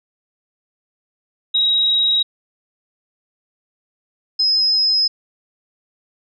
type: tone pair in turn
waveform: sine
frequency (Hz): 3819 / 5098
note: A#7 / D#8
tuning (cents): +41 / +41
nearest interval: perfect fourth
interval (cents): 500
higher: second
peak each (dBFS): -13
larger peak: neither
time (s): 1.54-2.23 / 4.39-5.08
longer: neither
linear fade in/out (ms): 10
effects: none